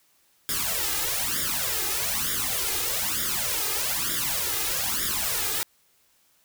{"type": "noise with flanger", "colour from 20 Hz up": "white", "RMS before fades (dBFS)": -27, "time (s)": [0.49, 5.63], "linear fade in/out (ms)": 0, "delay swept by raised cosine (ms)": [0.57, 2.47], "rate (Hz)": 1.1, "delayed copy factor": 0.9, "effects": ["white hiss -64 dBFS RMS until 6.44 s"]}